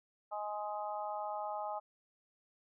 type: harmonic tone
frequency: 208.8 Hz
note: G#3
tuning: 10 cents sharp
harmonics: 3 / 4 / 5 / 6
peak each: -42 / -39 / -47 / -46 dBFS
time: 0.31-1.8 s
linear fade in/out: 20 ms
effects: none